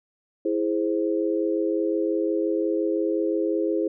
sine chord, E augmented, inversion none, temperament equal, 329.6 / 415.3 / 523.3 Hz, E4 / G#4 / B#4, 0 / 0 / 0 cents, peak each -24 / -26 / -28 dBFS, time 0.45-3.88 s, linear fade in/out 5 ms, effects none

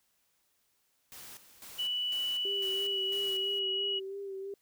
white noise with tremolo, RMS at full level -48 dBFS, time 1.12-3.59 s, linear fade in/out 0 ms, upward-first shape square, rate 2 Hz, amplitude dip 70%
sine tone with pitch glide, 2960 to 2914 Hz, F#7 to F#7, 0 to -27 cents, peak -30 dBFS, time 1.78-4 s, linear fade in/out 20 ms, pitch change -27 cents, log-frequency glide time 2.44-3.56 s
sine tone with vibrato, 392 Hz, G4, in tune, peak -37 dBFS, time 2.45-4.54 s, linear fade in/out 2 ms, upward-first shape sine, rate 3 Hz, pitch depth 33 cents each way
effects white hiss -74 dBFS RMS until 4.61 s

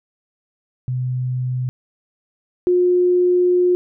sine tone pair in turn, 126.7 / 358.4 Hz, B2 / F4, +45 / +45 cents, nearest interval octave + tritone, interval 1800 cents, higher second, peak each -19 / -12 dBFS, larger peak second, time 0.88-1.69 / 2.67-3.75 s, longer second, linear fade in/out 0 ms, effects none

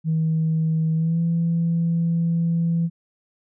sine tone with pitch glide, 160 to 167.47 Hz, D#3 to E3, +49 to +28 cents, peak -17 dBFS, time 0.04-2.9 s, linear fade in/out 50 ms, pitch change +79 cents, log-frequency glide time 0.95-1.2 s, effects tanh soft clip ceiling -14 dBFS

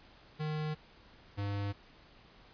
square tone pair in turn, 153.6 / 100.93 Hz, D#3 / G#2, -22 / -49 cents, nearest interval perfect fifth, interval 727 cents, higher first, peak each -34 / -34 dBFS, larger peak neither, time 0.39-0.75 / 1.37-1.73 s, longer neither, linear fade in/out 20 ms, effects pink hiss -59 dBFS RMS until 2.53 s + resampled to 11025 Hz

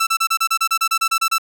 sawtooth tone bursts, 1329 Hz, E6, 14 cents sharp, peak -11 dBFS, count 14, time 0-1.383 s, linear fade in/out 10 ms, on 70 ms, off 31 ms, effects none

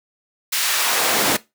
pink noise with high-pass filter sweep, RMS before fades -19 dBFS, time 0.52-1.37 s, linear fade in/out 10 ms, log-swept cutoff 2400 to 210 Hz, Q 0.72, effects noise-tail reverb RT60 0.2 s tail -18 dB re dry

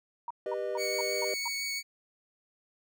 sine tone bursts, 944 Hz, A#5, 22 cents sharp, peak -33 dBFS, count 6, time 0.28-1.48 s, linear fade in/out 2 ms, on 25 ms, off 210 ms
triangle chord, G augmented, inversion none, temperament just, 392 / 490 / 612.5 Hz, G4 / B4 / D#5, 0 / -14 / -27 cents, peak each -34 / -34 / -33 dBFS, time 0.46-1.34 s, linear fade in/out 2 ms
20% pulse tone with vibrato, 2231 Hz, C#7, 11 cents sharp, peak -27 dBFS, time 0.77-1.83 s, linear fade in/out 50 ms, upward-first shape triangle, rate 6 Hz, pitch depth 11 cents each way
effects none

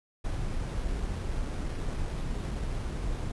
brown noise with sample-and-hold, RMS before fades -32 dBFS, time 0.24-3.32 s, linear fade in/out 10 ms, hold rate 7350 Hz, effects resampled to 24000 Hz

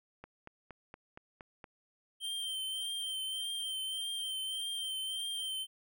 click train, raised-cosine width 0.5 ms, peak -32 dBFS, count 7, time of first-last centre 0.24-1.642 s, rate 4.28 Hz
square tone with vibrato, 3136 Hz, G7, in tune, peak -36 dBFS, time 2.2-5.67 s, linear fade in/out 50 ms, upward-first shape triangle, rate 1.7 Hz, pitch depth 34 cents each way
effects none

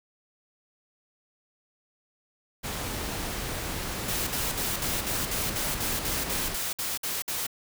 pink noise, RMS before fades -33 dBFS, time 2.63-6.56 s, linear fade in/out 20 ms
white noise bursts, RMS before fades -31 dBFS, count 14, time 4.08-7.468 s, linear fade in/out 5 ms, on 190 ms, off 56 ms
effects none

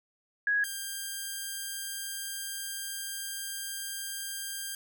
sine / 5% pulse tone pair in turn, 1661.2 / 1595.9 Hz, G#6 / G6, 0 / +31 cents, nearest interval minor second, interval 69 cents, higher first, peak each -24 dBFS, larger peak neither, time 0.47-0.64 / 0.64-4.75 s, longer second, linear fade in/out 2 ms, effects none

